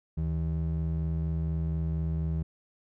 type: ring-modulated tone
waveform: triangle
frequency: 117.2 Hz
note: A#2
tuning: 10 cents sharp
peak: -22 dBFS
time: 0.17-2.43 s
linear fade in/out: 10 ms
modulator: 42.1 Hz
effects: none